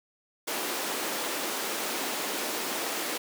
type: high-pass noise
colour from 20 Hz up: pink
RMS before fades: -32 dBFS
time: 0.47-3.18 s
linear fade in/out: 10 ms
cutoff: 270 Hz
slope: 24 dB/octave
effects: none